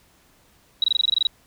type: tone bursts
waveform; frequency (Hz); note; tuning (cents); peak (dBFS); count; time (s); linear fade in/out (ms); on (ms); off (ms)
sine; 3870; B7; -36; -15; 11; 0.82-1.27; 2; 20; 23
effects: pink hiss -58 dBFS RMS until 1.46 s